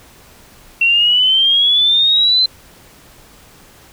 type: exponential sweep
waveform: sine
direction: up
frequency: 2711 to 4100 Hz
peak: -9 dBFS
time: 0.81-2.46 s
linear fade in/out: 5 ms
effects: pink hiss -44 dBFS RMS until 3.92 s